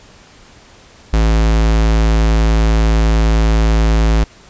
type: tone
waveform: square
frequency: 54.7 Hz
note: A1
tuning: 9 cents flat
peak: -10 dBFS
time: 1.13-4.24 s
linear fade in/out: 5 ms
effects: pink hiss -43 dBFS RMS until 4.49 s + resampled to 16000 Hz